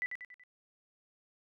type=tone with echo; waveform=sine; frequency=1986 Hz; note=B6; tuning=9 cents sharp; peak=-31 dBFS; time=0.02-0.06 s; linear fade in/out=0 ms; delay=94 ms; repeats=4; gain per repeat=-6 dB; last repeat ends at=0.436 s; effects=none